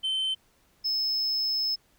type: tone pair in turn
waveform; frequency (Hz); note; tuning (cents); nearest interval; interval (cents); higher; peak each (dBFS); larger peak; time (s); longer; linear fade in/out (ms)
sine; 3084 / 5209; G7 / E8; -29 / -21; major sixth; 908; second; -23 / -22; second; 0.03-0.35 / 0.84-1.76; second; 20
effects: tanh soft clip ceiling -24 dBFS + pink hiss -65 dBFS RMS until 1.98 s